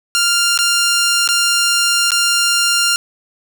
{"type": "tone with dropouts", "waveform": "10% pulse", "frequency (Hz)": 1395, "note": "F6", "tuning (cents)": -2, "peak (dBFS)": -4, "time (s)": [0.15, 2.96], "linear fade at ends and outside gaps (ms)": 0, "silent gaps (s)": [[0.576, 0.589], [1.276, 1.289], [2.106, 2.118]], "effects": []}